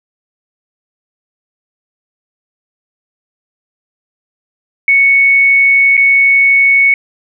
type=tone with dropouts; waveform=sine; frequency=2217 Hz; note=C#7; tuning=in tune; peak=-5 dBFS; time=4.88-6.94 s; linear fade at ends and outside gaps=2 ms; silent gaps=5.969-5.976 s; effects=none